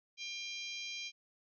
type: harmonic tone with a mistuned harmonic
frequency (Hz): 797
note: G5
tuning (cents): +28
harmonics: 3 / 4 / 5 / 6 / 7 / 8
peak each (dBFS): -44 / -46 / -48 / -50 / -51 / -52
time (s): 0.17-1.12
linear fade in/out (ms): 50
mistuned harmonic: 6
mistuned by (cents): +23
effects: none